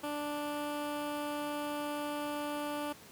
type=tone with notch filter; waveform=15% pulse; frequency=293.7 Hz; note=D4; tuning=in tune; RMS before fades=-37 dBFS; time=0.03-2.93 s; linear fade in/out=10 ms; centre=5900 Hz; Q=1.2; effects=pink hiss -54 dBFS RMS until 3.11 s + high-pass 100 Hz 12 dB/octave